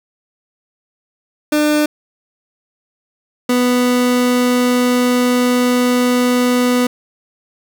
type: tone pair in turn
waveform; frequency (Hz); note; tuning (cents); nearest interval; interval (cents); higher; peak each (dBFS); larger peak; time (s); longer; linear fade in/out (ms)
30% pulse; 299.9 / 247.4; D4 / B3; +36 / +3; minor third; 333; first; -9; neither; 1.52-1.86 / 3.49-6.87; second; 5
effects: none